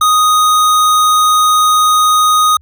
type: tone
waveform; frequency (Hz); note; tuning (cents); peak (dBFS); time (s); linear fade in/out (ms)
square; 1244.5; D#6; 0; -8; 0.01-2.57; 5
effects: added 76 Hz sine -42 dBFS peak until 2.61 s